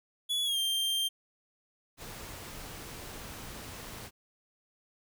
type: tone with pitch glide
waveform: 45% pulse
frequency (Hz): 3400 to 3172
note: G#7 to G7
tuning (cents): +40 to +20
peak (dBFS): -28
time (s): 0.29-1.09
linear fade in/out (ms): 20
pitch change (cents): -120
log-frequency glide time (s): 0.44-0.58
type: noise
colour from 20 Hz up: pink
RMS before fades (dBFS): -44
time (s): 1.97-4.11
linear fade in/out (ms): 50
effects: none